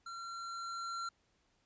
square tone with level ramp, 1367 Hz, F6, 37 cents flat, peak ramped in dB -44 to -38 dBFS, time 0.06-1.09 s, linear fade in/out 5 ms, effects pink hiss -75 dBFS RMS until 1.65 s + resampled to 16000 Hz

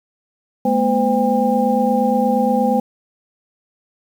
sine tone cluster, 212.1 / 240.6 / 512 / 801 Hz, G#3 / B3 / C5 / G5, +37 / -45 / -38 / +37 cents, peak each -19 dBFS, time 0.65-2.8 s, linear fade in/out 5 ms, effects 7-bit

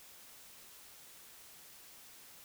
silence, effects white hiss -56 dBFS RMS until 2.44 s

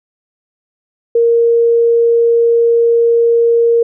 sine tone, 466.2 Hz, A#4, in tune, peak -7 dBFS, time 1.15-3.83 s, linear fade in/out 5 ms, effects none

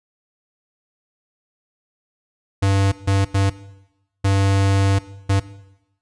square tone bursts at uneven times, 98 Hz, G2, in tune, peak -15 dBFS, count 5, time 2.62-2.92 / 3.07-3.25 / 3.34-3.5 / 4.24-4.99 / 5.29-5.4 s, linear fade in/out 10 ms, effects noise-tail reverb RT60 0.9 s tail -17 dB re dry + resampled to 22050 Hz

